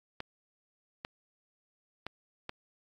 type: clicks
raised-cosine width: 0.3 ms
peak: -21 dBFS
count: 4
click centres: 0.204 / 1.049 / 2.066 / 2.494 s
effects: AAC 64 kbps